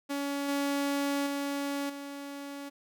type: tone with level steps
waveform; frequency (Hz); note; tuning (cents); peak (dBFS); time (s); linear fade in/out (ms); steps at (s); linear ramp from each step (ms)
sawtooth; 281.9; C#4; +29; -27 / -24 / -27 / -35; 0.09-2.7; 20; 0.48 / 1.26 / 1.89; 10
effects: none